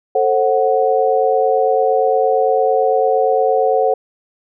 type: chord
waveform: sine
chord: F# diminished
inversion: first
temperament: just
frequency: 444 / 532.8 / 740 Hz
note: A4 / C5 / F#5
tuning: +16 / +31 / 0 cents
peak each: -16 dBFS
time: 0.15-3.94 s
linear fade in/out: 5 ms
effects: none